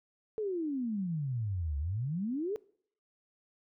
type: exponential two-way sweep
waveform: sine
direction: down then up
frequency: 446.4 to 69 to 446.4 Hz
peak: -31 dBFS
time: 0.38-2.56 s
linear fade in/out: 0 ms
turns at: 1.78 s
effects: noise-tail reverb RT60 0.6 s tail -23 dB re dry